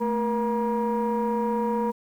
sine tone cluster, 220.6 / 475.1 / 952 Hz, A3 / A#4 / A#5, +5 / +33 / +36 cents, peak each -25 / -25 / -26 dBFS, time 0-1.92 s, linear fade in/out 20 ms, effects tanh soft clip ceiling -18 dBFS + 9-bit

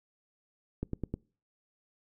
click train, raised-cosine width 3 ms, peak -20 dBFS, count 4, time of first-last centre 0.83-1.14 s, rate 9.67 Hz, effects noise-tail reverb RT60 0.4 s tail -25 dB re dry

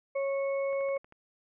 harmonic tone, 550 Hz, C#5, 14 cents flat, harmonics 1 / 2 / 4, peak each -28 / -42 / -42 dBFS, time 0.15-0.98 s, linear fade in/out 10 ms
click train, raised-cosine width 0.5 ms, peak -38 dBFS, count 6, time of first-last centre 0.73-1.124 s, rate 12.7 Hz
effects none

